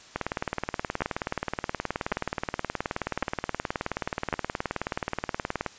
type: two click trains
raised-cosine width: 0.5 ms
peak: -12 / -10 dBFS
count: 105 / 4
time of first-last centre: 0.16-5.663 / 1.02-4.328 s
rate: 18.9 / 0.907 Hz
effects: white hiss -50 dBFS RMS until 5.78 s + resampled to 16000 Hz